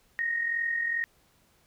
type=tone pair together; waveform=sine; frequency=1858 / 1900.3 Hz; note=A#6 / A#6; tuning=-6 / +33 cents; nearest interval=unison; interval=39 cents; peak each=-27 / -35 dBFS; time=0.19-1.04 s; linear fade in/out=0 ms; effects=pink hiss -65 dBFS RMS until 1.66 s